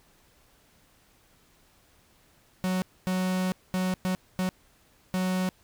45% pulse tone bursts at uneven times, 185 Hz, F#3, in tune, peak -25 dBFS, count 6, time 2.64-2.82 / 3.07-3.52 / 3.74-3.94 / 4.05-4.15 / 4.39-4.49 / 5.14-5.49 s, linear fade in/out 0 ms, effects pink hiss -62 dBFS RMS until 5.63 s

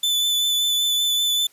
40% pulse tone with vibrato, 3501 Hz, A7, 9 cents flat, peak -17 dBFS, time 0.03-1.47 s, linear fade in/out 5 ms, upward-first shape sine, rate 5.2 Hz, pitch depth 14 cents each way, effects white hiss -56 dBFS RMS until 1.52 s + resampled to 32000 Hz

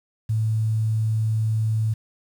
sine tone with quantisation, 110 Hz, A2, in tune, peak -19 dBFS, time 0.29-1.94 s, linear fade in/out 10 ms, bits 8, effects none

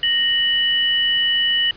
sine tone pair together, 1860.8 / 2960 Hz, A#6 / F#7, -4 / 0 cents, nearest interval minor sixth, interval 804 cents, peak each -22 / -16 dBFS, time 0.03-1.71 s, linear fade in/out 2 ms, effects pink hiss -44 dBFS RMS until 1.76 s + resampled to 11025 Hz

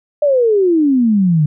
sine exponential sweep, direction down, 605 to 145.5 Hz, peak -9 dBFS, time 0.22-1.46 s, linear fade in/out 5 ms, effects none

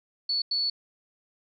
sine tone bursts at uneven times, 4435 Hz, C#8, in tune, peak -24 dBFS, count 2, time 0.29-0.42 / 0.51-0.7 s, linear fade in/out 5 ms, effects none

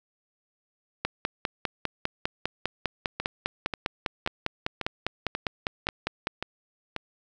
two click trains, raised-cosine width 0.3 ms, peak -14 / -10 dBFS, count 8 / 27, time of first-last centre 3.2-6.963 / 1.05-6.271 s, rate 1.86 / 4.98 Hz, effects none

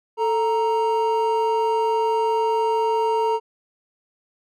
triangle tone pair together, 441.5 / 932.3 Hz, A4 / A#5, +6 / 0 cents, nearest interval octave + minor second, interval 1294 cents, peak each -19 dBFS, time 0.17-3.4 s, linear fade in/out 50 ms, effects none

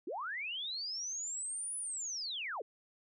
sine linear two-way sweep, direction up then down, 282.7 to 10000 to 357.7 Hz, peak -37 dBFS, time 0.07-2.62 s, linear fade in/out 5 ms, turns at 1.77 s, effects none

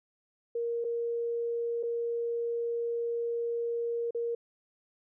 sine tone with dropouts, 468.6 Hz, A#4, 9 cents sharp, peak -29 dBFS, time 0.55-4.35 s, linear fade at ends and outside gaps 5 ms, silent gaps 0.843-0.847 / 1.829-1.833 / 4.108-4.147 s, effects none

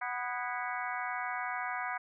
harmonic tone with a mistuned harmonic, 246.9 Hz, B3, in tune, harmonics 3 / 4 / 5 / 6 / 7 / 8 / 9, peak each -39 / -40 / -41 / -42 / -42 / -43 / -44 dBFS, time 0.01-1.98 s, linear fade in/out 10 ms, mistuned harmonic 7, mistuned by -87 cents, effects none

